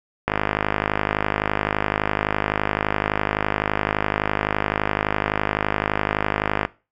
click train, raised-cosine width 0.5 ms, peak -4 dBFS, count 331, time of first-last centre 0.28-6.651 s, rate 51.8 Hz, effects noise-tail reverb RT60 0.3 s tail -19 dB re dry

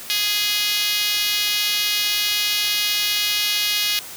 5% pulse tone with high-pass filter, 415.3 Hz, G#4, in tune, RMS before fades -21 dBFS, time 0.1-3.99 s, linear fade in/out 0 ms, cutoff 2900 Hz, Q 1.2, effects white hiss -36 dBFS RMS until 4.16 s

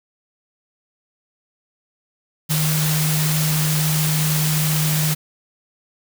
sine tone in noise, 154.2 Hz, D#3, 15 cents flat, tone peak -18 dBFS, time 2.49-5.15 s, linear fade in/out 20 ms, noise white, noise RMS -23 dBFS, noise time 2.49-5.15 s, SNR +2 dB, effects none

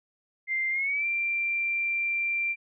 sine tone with pitch glide, 2093 to 2363 Hz, C7 to D7, 0 to +10 cents, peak -25 dBFS, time 0.47-2.56 s, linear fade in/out 50 ms, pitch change +210 cents, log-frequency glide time 0.71-1.06 s, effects none

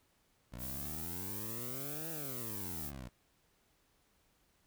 15% pulse exponential two-way sweep, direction up then down, 58.7 to 164.81 to 58.7 Hz, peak -38 dBFS, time 0.52-3.09 s, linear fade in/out 10 ms, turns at 2.1 s
violet noise, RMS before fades -43 dBFS, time 0.58-2.92 s, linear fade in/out 50 ms
effects pink hiss -73 dBFS RMS until 4.66 s

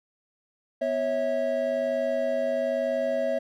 triangle tone cluster, 247.5 / 550 / 651 Hz, B3 / C#5 / E5, +4 / -14 / -22 cents, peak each -33 / -25 / -25 dBFS, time 0.81-3.39 s, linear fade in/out 10 ms, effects none

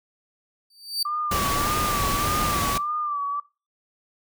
40% pulse tone with exponential growth, 4617 Hz, D8, 30 cents flat, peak -18 dBFS, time 0.7-1.03 s, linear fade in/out 5 ms, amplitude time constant 71 ms
sine tone with vibrato, 1174.7 Hz, D6, in tune, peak -24 dBFS, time 1.05-3.4 s, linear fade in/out 5 ms, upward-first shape sine, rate 1.7 Hz, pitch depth 65 cents each way
pink noise, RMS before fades -26 dBFS, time 1.31-2.78 s, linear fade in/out 5 ms
effects noise-tail reverb RT60 0.3 s tail -21 dB re dry

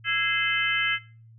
sine tone cluster, 1329 / 1650 / 2076 / 2599 / 3059 Hz, E6 / G#6 / C7 / E7 / G7, +14 / -12 / -14 / -25 / -43 cents, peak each -33 / -28 / -28 / -30 / -30 dBFS, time 0.04-0.99 s, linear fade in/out 50 ms, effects noise-tail reverb RT60 0.4 s tail -19 dB re dry + added 113 Hz sine -48 dBFS peak until 1.38 s

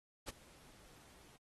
pink noise with ADSR envelope, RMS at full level -42 dBFS, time 0.26-1.37 s, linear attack 28 ms, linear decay 21 ms, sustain -21 dB, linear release 13 ms, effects AAC 32 kbps

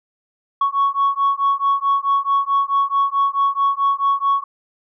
sine beating tone pair, 1108.7 / 1113.3 Hz, C#6 / C#6, 0 / +7 cents, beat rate 4.6 Hz, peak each -17 dBFS, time 0.61-4.44 s, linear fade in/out 5 ms, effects tanh soft clip ceiling -10 dBFS

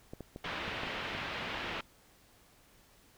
clicks, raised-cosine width 2 ms, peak -29 dBFS, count 8, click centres 0.135 / 0.207 / 0.361 / 0.461 / 0.68 / 0.834 / 0.871 / 1.15 s
white low-pass noise, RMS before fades -39 dBFS, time 0.44-1.81 s, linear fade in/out 5 ms, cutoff 3100 Hz, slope 24 dB/octave
effects pink hiss -63 dBFS RMS until 3.17 s

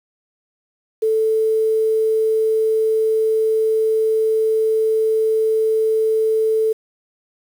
sine tone with quantisation, 440 Hz, A4, in tune, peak -14 dBFS, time 1.02-6.73 s, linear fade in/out 10 ms, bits 7, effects none

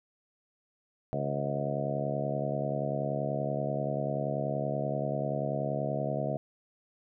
harmonic tone with a mistuned harmonic, 70.4 Hz, C#2, 27 cents sharp, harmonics 2 / 3 / 4 / 5 / 6 / 7 / 8 / 9 / 10, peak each -34 / -38 / -41 / -43 / -43 / -39 / -39 / -34 / -41 dBFS, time 1.13-6.37 s, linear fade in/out 0 ms, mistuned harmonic 10, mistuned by +42 cents, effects none

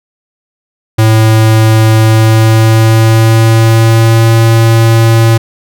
square tone with pitch glide, 110.5 to 113.8 Hz, A2 to A#2, +8 to -41 cents, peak -4 dBFS, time 0.98-5.38 s, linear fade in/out 10 ms, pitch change +51 cents, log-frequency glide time 2-4.3 s, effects none

